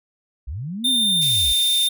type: linear two-way sweep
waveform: sine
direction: up then down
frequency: 52.9 to 264.9 to 52.9 Hz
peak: -26 dBFS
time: 0.47-1.53 s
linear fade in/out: 10 ms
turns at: 0.89 s
type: tone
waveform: square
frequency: 3614 Hz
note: A7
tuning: 46 cents sharp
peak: -17 dBFS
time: 0.84-1.89 s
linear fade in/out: 10 ms
type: high-pass noise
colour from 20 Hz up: white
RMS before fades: -30 dBFS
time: 1.21-1.88 s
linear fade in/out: 10 ms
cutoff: 2300 Hz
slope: 48 dB/octave
effects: none